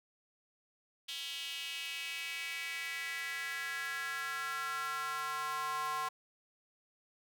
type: tone with high-pass filter sweep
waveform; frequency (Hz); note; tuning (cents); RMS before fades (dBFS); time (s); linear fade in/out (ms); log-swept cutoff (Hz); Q
square; 151.5; D#3; -46; -39; 1.08-6.09; 10; 3200 to 1000; 4
effects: none